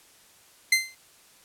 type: tone with exponential decay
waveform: sawtooth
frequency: 2076 Hz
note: C7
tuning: 14 cents flat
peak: -11 dBFS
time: 0.72-0.95 s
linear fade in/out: 5 ms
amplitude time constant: 50 ms
effects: white hiss -56 dBFS RMS until 1.44 s + low-pass 12000 Hz 12 dB/octave